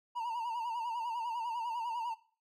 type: tone with vibrato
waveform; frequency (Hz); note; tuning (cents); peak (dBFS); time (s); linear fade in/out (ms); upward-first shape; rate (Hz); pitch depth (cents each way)
triangle; 932.3; A#5; 0; -32; 0.15-2.15; 20; sine; 10; 80
effects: noise-tail reverb RT60 0.4 s tail -17 dB re dry